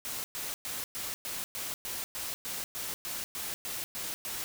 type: noise bursts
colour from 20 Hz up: white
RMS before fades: -37 dBFS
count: 15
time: 0.05-4.44 s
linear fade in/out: 0 ms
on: 190 ms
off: 110 ms
effects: none